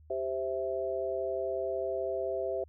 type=chord; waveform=sine; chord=C major; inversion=second; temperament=equal; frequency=392 / 523.3 / 659.3 Hz; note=G4 / C5 / E5; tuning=0 / 0 / 0 cents; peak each=-35 / -35 / -34 dBFS; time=0.1-2.64 s; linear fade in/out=5 ms; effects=added 77 Hz sine -54 dBFS peak until 2.68 s